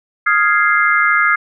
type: chord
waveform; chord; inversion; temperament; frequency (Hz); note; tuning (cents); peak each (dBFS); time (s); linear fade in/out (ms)
sine; F minor seventh; third; equal; 1244.5 / 1396.9 / 1661.2 / 2093; Eb6 / F6 / Ab6 / C7; 0 / 0 / 0 / 0; -16; 0.26-1.36; 10
effects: none